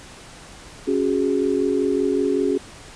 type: chord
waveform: sine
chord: C# suspended fourth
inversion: none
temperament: equal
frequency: 277.2 / 370 / 415.3 Hz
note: C#4 / F#4 / G#4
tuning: 0 / 0 / 0 cents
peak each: -22 dBFS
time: 0.87-2.58 s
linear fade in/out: 10 ms
effects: pink hiss -42 dBFS RMS until 2.95 s + resampled to 22050 Hz